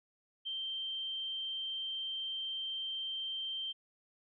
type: tone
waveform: sine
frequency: 3138 Hz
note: G7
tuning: 1 cent sharp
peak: -36 dBFS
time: 0.45-3.73 s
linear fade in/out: 20 ms
effects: none